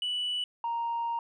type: tone pair in turn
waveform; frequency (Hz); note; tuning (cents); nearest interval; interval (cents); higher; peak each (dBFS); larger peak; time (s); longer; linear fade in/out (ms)
sine; 2960 / 932.3; F#7 / A#5; 0 / 0; octave + minor sixth; 2000; first; -27; neither; 0.02-0.44 / 0.64-1.19; second; 2
effects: tanh soft clip ceiling -26 dBFS